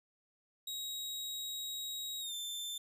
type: tone with pitch glide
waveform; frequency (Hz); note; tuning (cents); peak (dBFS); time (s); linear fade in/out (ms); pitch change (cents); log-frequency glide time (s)
sawtooth; 3807 to 3552; A#7 to A7; +36 to +16; -36; 0.67-2.78; 5; -120; 2.2-2.34
effects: none